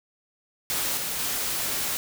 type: noise with level steps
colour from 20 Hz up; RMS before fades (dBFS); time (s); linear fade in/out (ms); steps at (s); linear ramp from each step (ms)
white; -27 / -30 / -28; 0.7-1.97; 0; 0.97 / 1.19; 5
effects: none